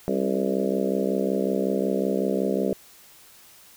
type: harmonic tone with a mistuned harmonic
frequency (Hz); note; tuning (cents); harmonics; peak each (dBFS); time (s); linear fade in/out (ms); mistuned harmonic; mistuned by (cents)
65.41; C2; 0; 3 / 4 / 5 / 6 / 7 / 8 / 9 / 10; -27 / -30 / -33 / -28 / -29 / -32 / -31 / -36; 0.08-2.73; 0; 4; +53
effects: white hiss -51 dBFS RMS until 3.76 s